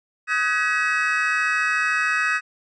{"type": "tone cluster", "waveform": "triangle", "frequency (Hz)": [1260, 1512, 1666, 1927, 2567], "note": ["D#6", "F#6", "G#6", "B6", "E7"], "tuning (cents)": [21, 37, 5, -43, -47], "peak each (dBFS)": -24, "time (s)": [0.27, 2.41], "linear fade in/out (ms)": 50, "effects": ["resampled to 22050 Hz"]}